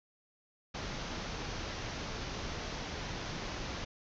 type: low-pass noise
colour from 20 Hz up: pink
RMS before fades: -40 dBFS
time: 0.74-3.85 s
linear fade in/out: 10 ms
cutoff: 6400 Hz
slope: 96 dB/octave
effects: none